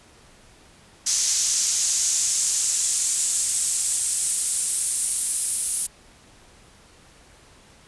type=noise with high-pass filter sweep; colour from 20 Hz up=brown; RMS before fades=-23 dBFS; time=1.06-5.87 s; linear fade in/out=10 ms; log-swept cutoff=6200 to 9700 Hz; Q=2.8; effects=pink hiss -52 dBFS RMS until 7.87 s + resampled to 24000 Hz